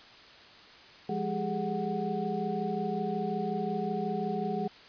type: tone cluster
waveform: sine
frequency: 173.1 / 206.4 / 397.9 / 423.4 / 740 Hz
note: F3 / G#3 / G4 / G#4 / F#5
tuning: -15 / -10 / +26 / +33 / 0 cents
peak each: -37 / -34 / -37 / -36 / -35 dBFS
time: 1.09-4.68 s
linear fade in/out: 5 ms
effects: white hiss -52 dBFS RMS until 4.88 s + resampled to 11025 Hz